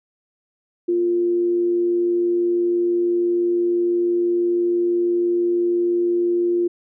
sine tone with amplitude modulation, 349.2 Hz, F4, in tune, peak -15 dBFS, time 0.88-6.68 s, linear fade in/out 10 ms, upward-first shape sine, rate 106 Hz, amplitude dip 25%, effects none

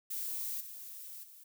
violet noise with level steps, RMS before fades -38 / -47 / -55 dBFS, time 0.1-1.44 s, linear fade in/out 10 ms, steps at 0.6 / 1.23 s, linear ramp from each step 10 ms, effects none

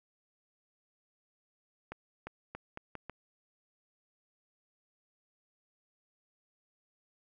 accelerating click train, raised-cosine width 0.5 ms, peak -26 dBFS, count 6, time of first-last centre 1.92-3.097 s, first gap 350 ms, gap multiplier 0.8, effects none

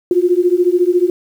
sine beating tone pair, 349.2 / 363.2 Hz, F4 / F#4, 0 / -32 cents, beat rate 14 Hz, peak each -13 dBFS, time 0.11-1.1 s, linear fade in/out 2 ms, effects 7-bit

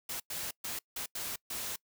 white noise bursts at uneven times, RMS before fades -38 dBFS, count 6, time 0.09-0.2 / 0.3-0.51 / 0.64-0.79 / 0.96-1.06 / 1.15-1.36 / 1.5-1.76 s, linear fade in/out 5 ms, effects noise-tail reverb RT60 0.1 s tail -24 dB re dry

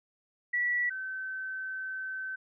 sine tone pair in turn, 1947 / 1534.7 Hz, B6 / G6, -25 / -37 cents, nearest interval major third, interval 412 cents, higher first, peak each -26 / -34 dBFS, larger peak first, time 0.53-0.9 / 0.9-2.36 s, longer second, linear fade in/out 10 ms, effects none

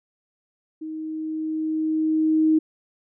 sine tone with level ramp, 314.3 Hz, D#4, 18 cents sharp, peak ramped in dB -30 to -14 dBFS, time 0.81-2.59 s, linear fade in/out 10 ms, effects none

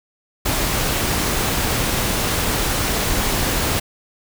pink noise, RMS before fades -20 dBFS, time 0.45-3.8 s, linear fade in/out 10 ms, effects none

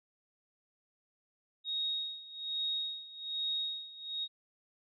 sine tone with tremolo, 3754 Hz, A#7, 11 cents sharp, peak -31 dBFS, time 1.64-4.28 s, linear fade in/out 50 ms, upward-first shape sine, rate 1.2 Hz, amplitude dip 85%, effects none

